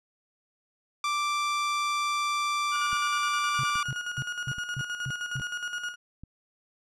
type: tone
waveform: sawtooth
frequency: 1174.7 Hz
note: D6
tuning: in tune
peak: -22 dBFS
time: 1.04-3.83 s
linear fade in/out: 2 ms
type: tone with tremolo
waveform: 35% pulse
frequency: 1440 Hz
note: F#6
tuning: 47 cents flat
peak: -28 dBFS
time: 2.71-5.96 s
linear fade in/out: 50 ms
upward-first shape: square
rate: 9.6 Hz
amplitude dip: 55%
type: click train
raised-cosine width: 5 ms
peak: -31 dBFS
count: 5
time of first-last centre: 2.93-6.236 s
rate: 1.21 Hz
type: tone bursts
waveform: sine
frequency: 132.7 Hz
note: C3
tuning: 25 cents sharp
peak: -30 dBFS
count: 7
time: 3.59-5.398 s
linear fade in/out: 0 ms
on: 44 ms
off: 250 ms
effects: low-pass 7000 Hz 12 dB/octave